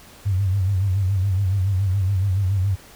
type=tone with vibrato; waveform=sine; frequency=96.2 Hz; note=G2; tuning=32 cents flat; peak=-17 dBFS; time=0.25-2.76 s; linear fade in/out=20 ms; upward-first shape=sine; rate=7.1 Hz; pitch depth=93 cents each way; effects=pink hiss -46 dBFS RMS until 2.95 s